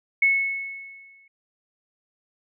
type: tone with exponential decay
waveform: sine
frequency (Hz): 2198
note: C#7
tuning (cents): -15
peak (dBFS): -14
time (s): 0.22-1.28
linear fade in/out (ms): 5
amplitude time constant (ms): 230
effects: none